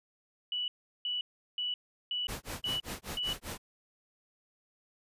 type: tone bursts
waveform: sine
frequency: 2954 Hz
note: F#7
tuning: 3 cents flat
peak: -31 dBFS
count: 6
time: 0.52-3.33 s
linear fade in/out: 2 ms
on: 160 ms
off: 370 ms
type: noise with tremolo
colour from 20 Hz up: pink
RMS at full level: -38 dBFS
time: 2.28-3.58 s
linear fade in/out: 10 ms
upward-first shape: sine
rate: 5.1 Hz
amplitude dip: 100%
effects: resampled to 32000 Hz